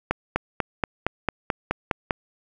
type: accelerating click train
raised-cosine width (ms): 0.5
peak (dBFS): -6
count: 10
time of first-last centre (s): 0.11-2.108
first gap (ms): 250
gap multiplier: 0.97
effects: 8-bit